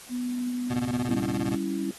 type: tone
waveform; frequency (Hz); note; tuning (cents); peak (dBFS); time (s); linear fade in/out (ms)
sine; 246.9; B3; 0; -27; 0.09-1.2; 50
type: tone bursts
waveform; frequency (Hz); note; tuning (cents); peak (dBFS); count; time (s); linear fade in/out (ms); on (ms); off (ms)
25% pulse; 122.1; B2; -19; -24; 15; 0.7-1.55; 5; 38; 20
type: chord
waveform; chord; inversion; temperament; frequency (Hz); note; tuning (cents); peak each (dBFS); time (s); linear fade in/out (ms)
sine; C# diminished; second; equal; 196 / 277.2 / 329.6; G3 / C#4 / E4; 0 / 0 / 0; -31; 1.09-1.91; 2
effects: white hiss -46 dBFS RMS until 1.98 s + AAC 32 kbps